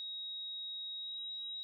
sine tone with pitch glide, 3791 to 3824 Hz, A#7 to A#7, +28 to +43 cents, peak -40 dBFS, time 0-1.63 s, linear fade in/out 0 ms, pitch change +15 cents, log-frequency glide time 0.97-1.2 s, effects none

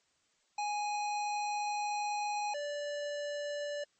square tone pair in turn, 830.6 / 583.1 Hz, G#5 / D5, 0 / -13 cents, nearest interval tritone, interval 613 cents, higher first, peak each -33 / -36 dBFS, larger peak first, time 0.58-2.54 / 2.54-3.84 s, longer first, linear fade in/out 5 ms, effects white hiss -73 dBFS RMS until 3.99 s + MP3 32 kbps

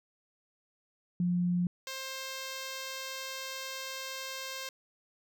sine / 5% pulse tone pair in turn, 176.9 / 529 Hz, F3 / C5, +23 / +19 cents, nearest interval octave + perfect fifth, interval 1896 cents, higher second, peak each -26 dBFS, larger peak neither, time 1.2-1.67 / 1.87-4.69 s, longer second, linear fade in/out 2 ms, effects none

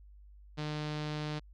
sawtooth tone with low-pass filter, 151.1 Hz, D3, 50 cents sharp, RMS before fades -37 dBFS, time 0.57-1.4 s, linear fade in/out 20 ms, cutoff 4300 Hz, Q 1.9, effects added 50 Hz sine -52 dBFS peak until 1.53 s

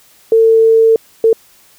sine tone bursts at uneven times, 449.5 Hz, A4, 37 cents sharp, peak -5 dBFS, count 2, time 0.32-0.96 / 1.24-1.33 s, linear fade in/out 2 ms, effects white hiss -47 dBFS RMS until 1.78 s

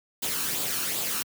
white noise with flanger, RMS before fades -29 dBFS, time 0.22-1.23 s, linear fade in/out 10 ms, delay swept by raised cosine 0.25 to 0.75 ms, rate 2.6 Hz, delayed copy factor +0.5, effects high-pass 100 Hz 12 dB/octave

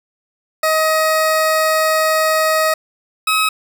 20% pulse tone pair in turn, 631 / 1276.7 Hz, D#5 / D#6, +24 / +44 cents, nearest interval octave, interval 1220 cents, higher second, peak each -8 dBFS, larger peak neither, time 0.63-2.74 / 3.27-3.49 s, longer first, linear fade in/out 5 ms, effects 7-bit

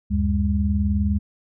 sine tone cluster, 73.8 / 93.5 / 203.4 Hz, D2 / F#2 / G#3, +9 / +19 / -36 cents, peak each -21 / -25 / -22 dBFS, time 0.1-1.19 s, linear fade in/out 20 ms, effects none

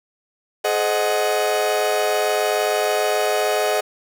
40% pulse chord, Ab dominant seventh, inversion none, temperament equal with one note detuned, 423.8 / 523.3 / 622.3 / 740 Hz, Ab4 / C5 / Eb5 / Gb5, +35 / 0 / 0 / 0 cents, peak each -22 / -26 / -21 / -23 dBFS, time 0.64-3.81 s, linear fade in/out 10 ms, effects none

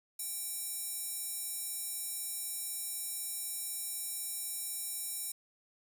square tone with high-pass filter, 778 Hz, G5, 13 cents flat, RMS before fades -39 dBFS, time 0.19-5.32 s, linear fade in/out 5 ms, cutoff 9000 Hz, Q 1.8, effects 10-bit

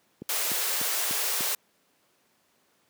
click train, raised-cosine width 3 ms, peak -21 dBFS, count 5, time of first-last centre 0.22-1.407 s, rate 3.37 Hz
white high-pass noise, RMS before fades -28 dBFS, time 0.29-1.55 s, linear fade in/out 2 ms, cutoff 370 Hz, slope 48 dB/octave
effects pink hiss -67 dBFS RMS until 2.89 s + high-pass 200 Hz 12 dB/octave

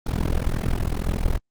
brown noise with amplitude modulation, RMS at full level -18 dBFS, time 0.06-1.38 s, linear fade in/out 10 ms, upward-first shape sine, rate 41.9 Hz, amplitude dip 100%, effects Opus 24 kbps

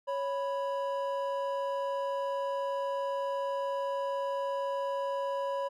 triangle tone pair together, 554.1 / 987.8 Hz, C#5 / B5, -1 / 0 cents, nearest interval minor seventh, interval 1001 cents, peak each -30 / -33 dBFS, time 0.07-5.69 s, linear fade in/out 20 ms, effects none

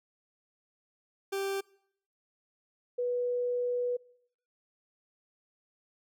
40% pulse / sine tone pair in turn, 392 / 490.1 Hz, G4 / B4, 0 / -13 cents, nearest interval major third, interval 387 cents, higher second, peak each -30 / -28 dBFS, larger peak second, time 1.32-1.61 / 2.98-3.97 s, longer second, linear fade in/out 10 ms, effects noise-tail reverb RT60 0.7 s tail -24 dB re dry

